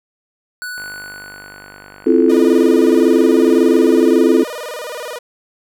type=tone with exponential decay; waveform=square; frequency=1480 Hz; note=F#6; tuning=in tune; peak=-24 dBFS; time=0.62-3.34 s; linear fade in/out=0 ms; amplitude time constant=590 ms
type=click train; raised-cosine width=0.5 ms; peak=-21 dBFS; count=163; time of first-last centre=0.78-4.026 s; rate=49.9 Hz
type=chord; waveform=sine; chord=F major seventh; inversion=second; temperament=just; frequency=261.9 / 327.4 / 349.2 / 436.5 Hz; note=C4 / E4 / F4 / A4; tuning=+2 / -12 / 0 / -14 cents; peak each=-14 dBFS; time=2.06-4.44 s; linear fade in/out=10 ms
type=tone with vibrato; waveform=sawtooth; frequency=544 Hz; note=C#5; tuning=33 cents flat; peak=-21 dBFS; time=2.29-5.19 s; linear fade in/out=10 ms; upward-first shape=square; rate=19 Hz; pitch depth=200 cents each way
effects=none